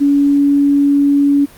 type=tone; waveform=sine; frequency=283.5 Hz; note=C#4; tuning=39 cents sharp; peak=-8 dBFS; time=0-1.46 s; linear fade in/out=20 ms; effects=pink hiss -41 dBFS RMS until 1.57 s + Opus 48 kbps